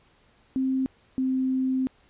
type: tone pair in turn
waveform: sine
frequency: 263.1 / 260.7 Hz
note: C4 / C4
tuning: +10 / -6 cents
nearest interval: unison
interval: 16 cents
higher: first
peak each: -22 dBFS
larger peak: neither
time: 0.56-0.86 / 1.18-1.87 s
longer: second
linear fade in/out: 0 ms
effects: pink hiss -61 dBFS RMS until 2.09 s + resampled to 8000 Hz